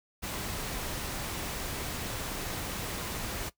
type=noise; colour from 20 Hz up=pink; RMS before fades=-36 dBFS; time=0.22-3.5 s; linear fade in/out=20 ms; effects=noise-tail reverb RT60 0.1 s tail -17 dB re dry